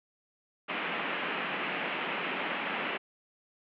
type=band-pass noise; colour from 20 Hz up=white; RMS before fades=-34 dBFS; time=0.68-2.98 s; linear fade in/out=20 ms; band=160 to 2900 Hz; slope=48 dB/octave; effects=none